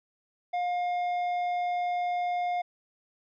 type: tone with tanh clipping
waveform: sine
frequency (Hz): 711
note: F5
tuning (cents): +31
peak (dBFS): -28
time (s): 0.53-2.62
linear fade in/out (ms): 10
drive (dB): 8
effects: none